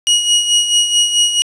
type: tone with tremolo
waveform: sawtooth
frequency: 2898 Hz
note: F#7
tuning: 37 cents flat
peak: -5 dBFS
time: 0.07-1.42 s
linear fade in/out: 0 ms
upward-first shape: sine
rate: 4.6 Hz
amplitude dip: 60%
effects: resampled to 24000 Hz + 7-bit